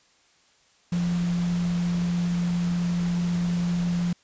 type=tone in noise; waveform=sine; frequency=174.3 Hz; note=F3; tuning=3 cents flat; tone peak=-22 dBFS; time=0.92-4.13 s; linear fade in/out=5 ms; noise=pink; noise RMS=-39 dBFS; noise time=0.92-4.13 s; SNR=+14 dB; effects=white hiss -61 dBFS RMS until 4.23 s + resampled to 16000 Hz